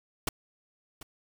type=noise with echo; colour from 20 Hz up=pink; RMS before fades=-28 dBFS; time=0.27-0.29 s; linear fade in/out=5 ms; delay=740 ms; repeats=1; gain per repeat=-15 dB; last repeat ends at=1.03 s; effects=none